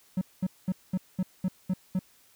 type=tone bursts; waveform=triangle; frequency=185.5 Hz; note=F#3; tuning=5 cents sharp; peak=-22 dBFS; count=8; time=0.17-1.992 s; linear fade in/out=5 ms; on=44 ms; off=210 ms; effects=white hiss -61 dBFS RMS until 2.35 s